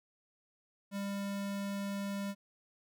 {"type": "tone", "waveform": "square", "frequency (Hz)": 199.4, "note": "G3", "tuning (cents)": 30, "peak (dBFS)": -36, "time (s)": [0.91, 2.35], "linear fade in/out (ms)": 50, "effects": []}